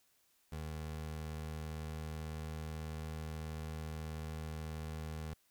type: tone with pitch glide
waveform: 25% pulse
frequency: 77.78 to 78.41 Hz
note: D#2 to D#2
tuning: 0 to +14 cents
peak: -37 dBFS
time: 0.52-5.34 s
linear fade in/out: 5 ms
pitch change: +14 cents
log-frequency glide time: 1.12-3.04 s
effects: white hiss -73 dBFS RMS until 5.5 s